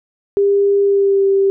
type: tone with pitch glide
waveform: sine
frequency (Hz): 400.5 to 391.8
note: G4 to G4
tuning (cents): +37 to -1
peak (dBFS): -10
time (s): 0.37-1.5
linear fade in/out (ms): 0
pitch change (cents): -38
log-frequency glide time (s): 0.82-1.26
effects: none

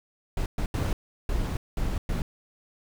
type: noise bursts at uneven times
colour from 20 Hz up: brown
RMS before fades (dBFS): -27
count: 6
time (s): 0.37-0.46 / 0.58-0.66 / 0.74-0.93 / 1.29-1.57 / 1.77-1.98 / 2.09-2.22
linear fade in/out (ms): 2
effects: none

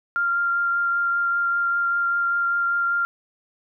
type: tone with vibrato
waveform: sine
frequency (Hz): 1391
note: F6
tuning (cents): -7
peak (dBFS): -19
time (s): 0.16-3.05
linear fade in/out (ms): 0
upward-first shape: triangle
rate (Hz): 5.1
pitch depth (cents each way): 12
effects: none

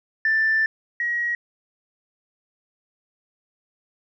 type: tone pair in turn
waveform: sine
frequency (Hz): 1771 / 1901.1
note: A6 / A#6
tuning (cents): +11 / +34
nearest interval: minor second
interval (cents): 123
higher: second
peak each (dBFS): -16 / -21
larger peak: first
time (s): 0.25-0.66 / 1-1.35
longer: first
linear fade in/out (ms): 2
effects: tanh soft clip ceiling -13 dBFS

